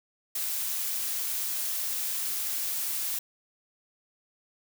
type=noise; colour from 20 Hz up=blue; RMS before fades=-31 dBFS; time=0.35-3.19 s; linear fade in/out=5 ms; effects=none